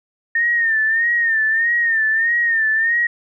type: tone with vibrato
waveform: sine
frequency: 1823 Hz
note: A#6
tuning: 39 cents flat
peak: -14 dBFS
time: 0.35-3.07 s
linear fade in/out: 5 ms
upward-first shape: sine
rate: 1.6 Hz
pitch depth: 71 cents each way
effects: none